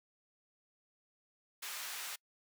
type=high-pass noise; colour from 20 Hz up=pink; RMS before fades=-43 dBFS; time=1.62-2.16 s; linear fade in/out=10 ms; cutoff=1400 Hz; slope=12 dB/octave; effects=noise-tail reverb RT60 0.1 s tail -26 dB re dry